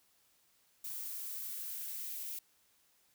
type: noise with high-pass filter sweep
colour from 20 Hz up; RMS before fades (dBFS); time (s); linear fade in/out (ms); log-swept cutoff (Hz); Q
violet; -42; 0.84-2.39; 5; 750 to 2300; 1.6
effects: white hiss -71 dBFS RMS until 3.14 s